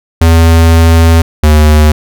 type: tone pair in turn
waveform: square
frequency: 82.41 / 76.14 Hz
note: E2 / D#2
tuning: 0 / -37 cents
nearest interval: minor second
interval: 137 cents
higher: first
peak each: -3 dBFS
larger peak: neither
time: 0.21-1.22 / 1.43-1.92 s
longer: first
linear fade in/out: 5 ms
effects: none